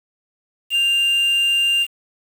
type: tone with quantisation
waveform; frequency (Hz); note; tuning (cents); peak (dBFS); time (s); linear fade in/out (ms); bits
triangle; 2794; F7; 0; -13; 0.7-1.87; 50; 6
effects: none